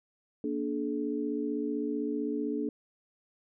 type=tone cluster; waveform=sine; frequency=236.1 / 291.8 / 428.2 Hz; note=A#3 / D4 / A4; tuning=+22 / -11 / -47 cents; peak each=-35 / -32 / -35 dBFS; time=0.44-2.69 s; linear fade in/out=2 ms; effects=none